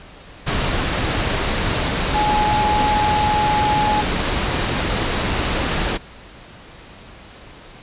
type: tone in noise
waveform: sine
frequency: 844 Hz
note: G#5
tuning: 28 cents sharp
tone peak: -16 dBFS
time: 2.14-4.02 s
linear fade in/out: 20 ms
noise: pink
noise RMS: -20 dBFS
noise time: 0.46-5.98 s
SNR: +1 dB
effects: pink hiss -41 dBFS RMS until 7.82 s + resampled to 8000 Hz